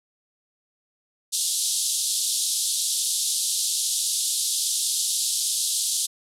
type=band-pass noise; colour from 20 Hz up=white; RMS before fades=-25 dBFS; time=1.32-6.07 s; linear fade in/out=20 ms; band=3400 to 11000 Hz; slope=48 dB/octave; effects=none